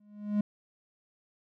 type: tone with exponential growth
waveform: triangle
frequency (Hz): 207.7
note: G#3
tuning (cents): 0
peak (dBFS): -20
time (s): 0-0.41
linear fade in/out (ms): 5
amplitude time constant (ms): 89
effects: none